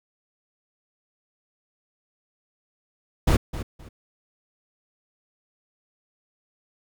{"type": "noise with echo", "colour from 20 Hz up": "brown", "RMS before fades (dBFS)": -17, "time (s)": [3.27, 3.37], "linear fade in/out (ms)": 10, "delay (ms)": 260, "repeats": 2, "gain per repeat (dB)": -13, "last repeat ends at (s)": 3.89, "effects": []}